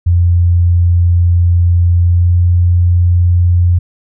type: tone with pitch glide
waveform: sine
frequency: 87 to 87.91 Hz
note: F2 to F2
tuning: -6 to +12 cents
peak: -6 dBFS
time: 0.06-3.79 s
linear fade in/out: 10 ms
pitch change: +18 cents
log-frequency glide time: 2-2.37 s
effects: none